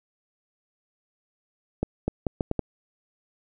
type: accelerating click train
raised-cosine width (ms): 2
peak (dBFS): -11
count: 6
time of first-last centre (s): 1.83-2.593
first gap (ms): 250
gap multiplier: 0.75
effects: none

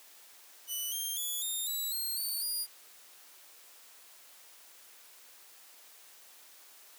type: tone with pitch steps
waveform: 5% pulse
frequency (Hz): 2977 / 3191 / 3420 / 3665 / 3928 / 4210 / 4512 / 4836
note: F#7 / G7 / A7 / A#7 / B7 / C8 / C#8 / D8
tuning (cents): +10 / +30 / -50 / -30 / -10 / +10 / +30 / +50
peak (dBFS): -26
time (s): 0.67-2.67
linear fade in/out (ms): 50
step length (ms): 250
effects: white hiss -56 dBFS RMS until 6.98 s + high-pass 400 Hz 12 dB/octave

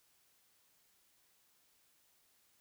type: silence
effects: white hiss -72 dBFS RMS until 2.6 s

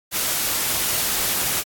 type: noise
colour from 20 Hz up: white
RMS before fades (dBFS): -22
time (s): 0.11-1.64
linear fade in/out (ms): 50
effects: AAC 64 kbps

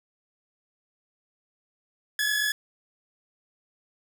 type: tone pair together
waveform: sawtooth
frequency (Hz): 1661.2 / 1708.9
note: G#6 / G#6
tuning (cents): 0 / +49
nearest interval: unison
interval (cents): 49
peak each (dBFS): -27 / -21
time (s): 2.19-2.52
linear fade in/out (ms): 2
effects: none

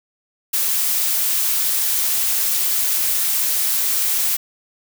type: noise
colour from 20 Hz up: blue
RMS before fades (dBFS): -19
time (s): 0.53-4.37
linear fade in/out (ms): 10
effects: none

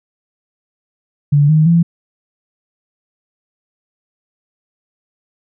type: tone with pitch steps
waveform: sine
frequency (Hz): 144.8 / 155.6 / 168.6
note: D3 / D#3 / E3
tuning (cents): -24 / 0 / +39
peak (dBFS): -7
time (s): 1.32-1.83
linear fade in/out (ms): 10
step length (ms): 170
effects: none

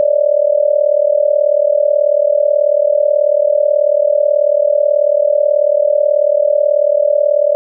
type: tone with amplitude modulation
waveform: sine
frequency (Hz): 587.3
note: D5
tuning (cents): 0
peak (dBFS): -5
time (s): 0-7.55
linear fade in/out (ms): 0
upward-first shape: sine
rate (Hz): 38.3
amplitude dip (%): 90
effects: none

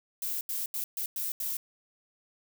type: noise bursts at uneven times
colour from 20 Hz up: violet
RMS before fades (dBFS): -33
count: 6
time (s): 0.22-0.41 / 0.49-0.66 / 0.74-0.84 / 0.97-1.06 / 1.16-1.32 / 1.4-1.57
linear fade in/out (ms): 2
effects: none

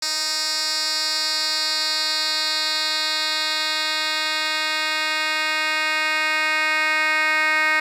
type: tone with band-pass filter sweep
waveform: 10% pulse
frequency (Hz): 310.6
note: D#4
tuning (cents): -3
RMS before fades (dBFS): -22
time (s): 0.02-7.8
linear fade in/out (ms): 5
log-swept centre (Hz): 5600 to 2200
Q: 2.6
effects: 8-bit

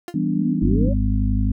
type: tone with exponential decay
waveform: 30% pulse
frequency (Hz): 349.2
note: F4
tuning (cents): 0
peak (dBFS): -24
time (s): 0.08-0.17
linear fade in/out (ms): 1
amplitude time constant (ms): 18
type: chord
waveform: sine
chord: E minor seventh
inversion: none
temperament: equal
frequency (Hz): 164.81 / 196 / 246.9 / 293.7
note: E3 / G3 / B3 / D4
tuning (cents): 0 / 0 / 0 / 0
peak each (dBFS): -24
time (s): 0.14-0.89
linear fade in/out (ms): 5
type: exponential sweep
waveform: sine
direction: up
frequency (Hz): 188.4 to 589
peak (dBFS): -26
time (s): 0.35-0.94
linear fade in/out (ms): 20
type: harmonic tone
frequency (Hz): 51.7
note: G#1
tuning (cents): -7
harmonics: 1 / 2 / 4 / 5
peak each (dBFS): -19 / -22 / -25 / -26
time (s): 0.62-1.52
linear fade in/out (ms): 5
effects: none

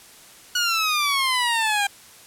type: exponential sweep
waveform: 15% pulse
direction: down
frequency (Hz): 1466 to 794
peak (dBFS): -13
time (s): 0.55-1.87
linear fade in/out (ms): 5
effects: white hiss -47 dBFS RMS until 2.26 s + low-pass 12000 Hz 12 dB/octave

